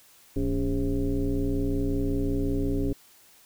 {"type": "tone with frequency modulation", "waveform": "sine", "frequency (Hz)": 154.8, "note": "D#3", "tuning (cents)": -9, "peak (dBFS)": -23, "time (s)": [0.36, 2.93], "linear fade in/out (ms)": 5, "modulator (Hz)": 125, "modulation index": 2, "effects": ["white hiss -56 dBFS RMS until 3.45 s"]}